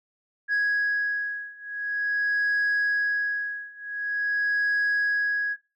sine beating tone pair, 1661.2 / 1661.66 Hz, G#6 / G#6, 0 / 0 cents, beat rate 0.46 Hz, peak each -25 / -24 dBFS, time 0.48-5.57 s, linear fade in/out 50 ms, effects noise-tail reverb RT60 0.3 s tail -19 dB re dry + tanh soft clip ceiling -19 dBFS

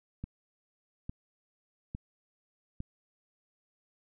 click train, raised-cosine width 5 ms, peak -25 dBFS, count 4, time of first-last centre 0.24-2.804 s, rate 1.17 Hz, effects none

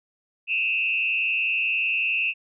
sine tone with frequency modulation, 2632 Hz, E7, 3 cents flat, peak -21 dBFS, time 0.47-2.34 s, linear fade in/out 50 ms, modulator 111 Hz, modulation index 1.2, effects none

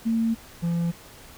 sine / triangle tone pair in turn, 227 / 170.06 Hz, A#3 / F3, -46 / -46 cents, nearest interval perfect fourth, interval 500 cents, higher first, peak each -20 dBFS, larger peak neither, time 0.05-0.35 / 0.62-0.92 s, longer neither, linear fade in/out 20 ms, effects pink hiss -47 dBFS RMS until 1.37 s

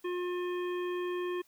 harmonic tone, 357 Hz, F4, 38 cents sharp, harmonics 1 / 3 / 5 / 7 / 9, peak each -32 / -42 / -46 / -49 / -51 dBFS, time 0.04-1.42 s, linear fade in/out 10 ms, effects white hiss -66 dBFS RMS until 1.47 s

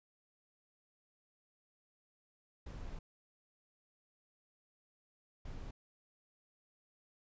brown noise bursts at uneven times, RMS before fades -45 dBFS, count 2, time 2.66-2.99 / 5.45-5.71 s, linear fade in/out 5 ms, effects resampled to 16000 Hz

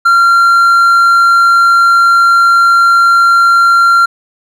triangle tone with hard clipping, 1378 Hz, F6, 24 cents flat, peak -5 dBFS, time 0.05-4.06 s, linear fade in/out 10 ms, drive 6 dB, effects none

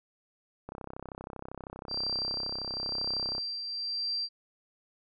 click train, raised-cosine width 1 ms, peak -26 dBFS, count 89, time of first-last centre 0.69-3.381 s, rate 32.7 Hz
sine tone with tremolo, 4710 Hz, D8, 4 cents sharp, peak -29 dBFS, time 1.88-4.29 s, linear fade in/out 50 ms, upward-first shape triangle, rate 1 Hz, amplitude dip 50%
effects none

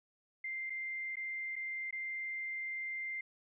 sine tone with dropouts, 2093 Hz, C7, in tune, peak -37 dBFS, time 0.44-3.21 s, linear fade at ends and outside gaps 5 ms, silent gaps 0.698-0.702 / 1.157-1.168 / 1.557-1.562 / 1.909-1.926 s, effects none

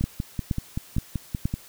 two click trains, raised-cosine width 5 ms, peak -14 / -11 dBFS, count 9 / 4, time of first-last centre 0.01-1.54 / 0.04-1.455 s, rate 5.23 / 2.12 Hz, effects white hiss -49 dBFS RMS until 1.68 s

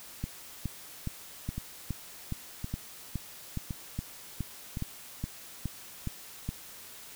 two click trains, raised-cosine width 5 ms, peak -22 / -20 dBFS, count 4 / 16, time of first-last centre 1.58-4.771 / 0.24-6.49 s, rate 0.94 / 2.4 Hz, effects white hiss -48 dBFS RMS until 7.15 s

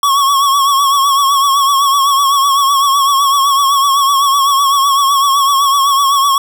square tone with vibrato, 1108.7 Hz, C#6, in tune, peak -9 dBFS, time 0.03-6.38 s, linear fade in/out 2 ms, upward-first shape triangle, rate 7.9 Hz, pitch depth 68 cents each way, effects none

